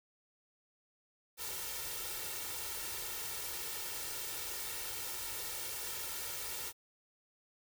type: noise with comb filter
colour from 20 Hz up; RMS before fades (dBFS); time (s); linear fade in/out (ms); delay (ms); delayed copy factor
white; -41; 1.37-6.73; 50; 2.2; +0.7
effects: none